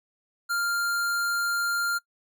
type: tone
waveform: square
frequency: 1396.9 Hz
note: F6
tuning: in tune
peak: -25 dBFS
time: 0.49-1.99 s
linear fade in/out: 20 ms
effects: noise-tail reverb RT60 0.1 s tail -22 dB re dry